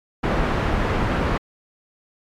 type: low-pass noise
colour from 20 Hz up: pink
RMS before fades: -21 dBFS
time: 0.23-1.38 s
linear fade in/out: 10 ms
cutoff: 1800 Hz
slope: 12 dB/octave
effects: MP3 96 kbps